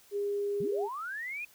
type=tone; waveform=sine; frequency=406 Hz; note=G#4; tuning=39 cents flat; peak=-29 dBFS; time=0.11-0.89 s; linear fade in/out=50 ms
type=linear sweep; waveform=sine; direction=up; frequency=125.9 to 2520 Hz; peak=-35 dBFS; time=0.6-1.45 s; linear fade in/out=5 ms
effects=white hiss -60 dBFS RMS until 1.54 s